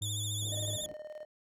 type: tone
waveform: triangle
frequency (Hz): 105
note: G#2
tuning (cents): +19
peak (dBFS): -33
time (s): 0.01-0.77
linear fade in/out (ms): 10
type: tone with vibrato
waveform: 20% pulse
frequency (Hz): 3512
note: A7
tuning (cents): -4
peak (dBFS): -30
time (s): 0.02-0.86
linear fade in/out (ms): 2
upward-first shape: sine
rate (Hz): 14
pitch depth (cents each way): 75
type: low-pass noise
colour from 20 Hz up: pink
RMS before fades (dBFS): -50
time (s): 0.42-0.94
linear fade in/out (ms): 5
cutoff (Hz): 740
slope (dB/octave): 48
type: tone with tremolo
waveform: triangle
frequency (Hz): 610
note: D#5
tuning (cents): -34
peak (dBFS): -38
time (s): 0.52-1.25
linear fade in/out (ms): 2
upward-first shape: square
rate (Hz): 19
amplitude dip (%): 65
effects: high-pass 60 Hz 12 dB/octave